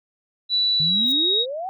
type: tone with pitch glide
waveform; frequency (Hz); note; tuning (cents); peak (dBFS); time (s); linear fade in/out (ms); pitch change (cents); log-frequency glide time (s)
sine; 3951 to 3783; B7 to A#7; 0 to +25; -17; 0.49-1.46; 50; -75; 0.83-1.13
type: exponential sweep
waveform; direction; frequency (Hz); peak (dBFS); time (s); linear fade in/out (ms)
sine; up; 147.9 to 784; -26; 0.8-1.69; 0
type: noise with exponential growth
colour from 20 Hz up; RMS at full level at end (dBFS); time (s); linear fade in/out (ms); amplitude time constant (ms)
violet; -34; 0.98-1.12; 1; 30
effects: none